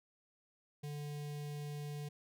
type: tone with notch filter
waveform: square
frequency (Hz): 146.83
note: D3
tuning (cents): 0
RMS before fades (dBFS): -43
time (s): 0.83-2.09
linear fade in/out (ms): 10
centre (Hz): 1300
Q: 1.1
effects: none